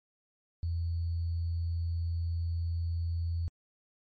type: tone with sample-and-hold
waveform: sine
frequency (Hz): 84.2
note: E2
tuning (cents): +37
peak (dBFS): -29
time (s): 0.63-3.48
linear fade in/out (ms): 0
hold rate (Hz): 4410
effects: MP3 32 kbps

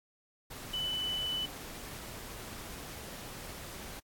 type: tone in noise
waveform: sine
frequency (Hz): 2993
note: F#7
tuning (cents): +19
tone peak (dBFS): -32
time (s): 0.73-1.46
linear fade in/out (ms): 10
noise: pink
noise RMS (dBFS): -45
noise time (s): 0.5-4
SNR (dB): +10
effects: AAC 64 kbps

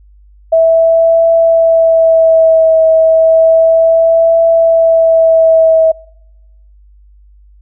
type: tone with vibrato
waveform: sine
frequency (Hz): 653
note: E5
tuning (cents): -17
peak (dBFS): -4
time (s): 0.52-5.92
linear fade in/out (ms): 10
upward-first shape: triangle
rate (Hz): 0.32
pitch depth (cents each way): 25
effects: noise-tail reverb RT60 0.9 s tail -26 dB re dry + added 50 Hz sine -39 dBFS peak until 7.61 s

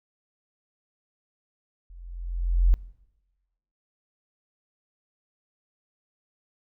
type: tone with level ramp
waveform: sine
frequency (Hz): 43.41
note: F1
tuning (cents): -10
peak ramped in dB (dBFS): -43 to -13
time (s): 1.9-2.74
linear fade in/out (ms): 0
effects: noise-tail reverb RT60 1.0 s tail -21 dB re dry

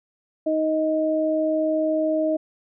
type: tone pair together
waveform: sine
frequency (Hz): 313.2 / 627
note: D#4 / D#5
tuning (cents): +11 / +13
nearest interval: octave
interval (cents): 1202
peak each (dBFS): -23 / -21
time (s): 0.46-2.37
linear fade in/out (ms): 10
effects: none

